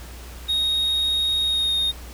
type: tone with pitch glide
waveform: triangle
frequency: 3744 to 3699 Hz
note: A#7 to A#7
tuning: +7 to -14 cents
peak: -18 dBFS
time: 0.48-1.92 s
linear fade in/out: 20 ms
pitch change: -21 cents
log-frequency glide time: 1.44-1.76 s
effects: added 60 Hz sine -37 dBFS peak until 2.13 s + pink hiss -43 dBFS RMS until 2.13 s